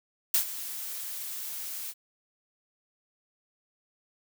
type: noise with ADSR envelope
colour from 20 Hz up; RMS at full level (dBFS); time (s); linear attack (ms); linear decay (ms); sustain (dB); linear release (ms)
blue; -22; 0.34-1.94; 3; 98; -15; 48
effects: none